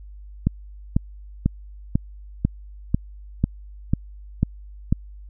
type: click train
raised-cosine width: 5 ms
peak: -5 dBFS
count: 10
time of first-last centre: 0.47-4.925 s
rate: 2.02 Hz
effects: added 50 Hz sine -38 dBFS peak until 5.29 s